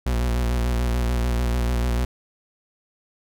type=tone with vibrato; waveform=40% pulse; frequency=60 Hz; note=B1; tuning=49 cents flat; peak=-19 dBFS; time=0.06-2.05 s; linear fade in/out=5 ms; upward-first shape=square; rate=6.8 Hz; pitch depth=39 cents each way; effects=none